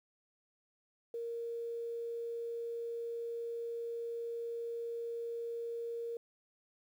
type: tone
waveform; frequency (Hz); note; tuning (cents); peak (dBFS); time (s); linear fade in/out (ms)
sine; 466.2; A#4; 0; -37; 1.14-6.17; 2
effects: 11-bit